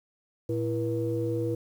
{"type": "tone cluster", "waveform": "sine", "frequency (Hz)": [114, 332.4, 480.1], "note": ["A#2", "E4", "B4"], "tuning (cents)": [-38, 15, -49], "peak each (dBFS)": -30, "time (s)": [0.49, 1.55], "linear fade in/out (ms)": 5, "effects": ["tanh soft clip ceiling -17 dBFS", "9-bit"]}